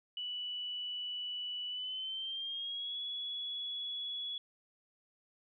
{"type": "tone with pitch glide", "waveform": "sine", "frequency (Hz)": [2960, 3381], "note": ["F#7", "G#7"], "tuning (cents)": [0, 30], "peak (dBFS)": -37, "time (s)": [0.17, 4.38], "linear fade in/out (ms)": 2, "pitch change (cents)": 230, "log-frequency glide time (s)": [1.68, 2.99], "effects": []}